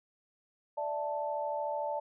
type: chord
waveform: sine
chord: D suspended second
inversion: none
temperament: just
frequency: 587.3 / 660.7 / 881 Hz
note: D5 / E5 / A5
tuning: 0 / +4 / +2 cents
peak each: -35 / -40 / -35 dBFS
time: 0.77-2 s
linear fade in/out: 10 ms
effects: none